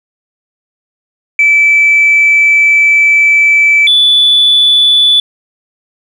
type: tone pair in turn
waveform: sine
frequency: 2314 / 3467 Hz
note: D7 / A7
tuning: -26 / -26 cents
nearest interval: perfect fifth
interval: 700 cents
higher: second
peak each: -3 dBFS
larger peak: neither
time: 1.39-3.87 / 3.87-5.2 s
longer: first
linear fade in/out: 2 ms
effects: tanh soft clip ceiling 0 dBFS + 7-bit